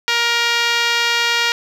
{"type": "tone with band-pass filter", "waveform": "5% pulse", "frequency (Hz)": 470.5, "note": "A#4", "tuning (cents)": 16, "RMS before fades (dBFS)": -17, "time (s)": [0.08, 1.52], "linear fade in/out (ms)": 0, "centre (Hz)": 2000, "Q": 0.66, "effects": []}